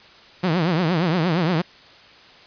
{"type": "tone with vibrato", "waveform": "sawtooth", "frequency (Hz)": 170, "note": "F3", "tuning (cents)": -46, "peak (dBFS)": -14, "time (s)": [0.43, 1.62], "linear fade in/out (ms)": 10, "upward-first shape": "triangle", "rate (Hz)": 8.6, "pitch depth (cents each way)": 210, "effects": ["white hiss -47 dBFS RMS until 2.46 s", "resampled to 11025 Hz"]}